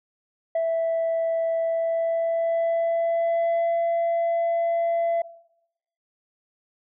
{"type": "tone with pitch glide", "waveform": "sine", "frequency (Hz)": [659.3, 675.1], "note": ["E5", "E5"], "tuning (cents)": [0, 41], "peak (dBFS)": -18, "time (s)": [0.55, 5.22], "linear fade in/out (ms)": 5, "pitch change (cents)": 41, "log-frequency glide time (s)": [1.57, 3.78], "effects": ["noise-tail reverb RT60 0.8 s tail -20 dB re dry", "tanh soft clip ceiling -19 dBFS"]}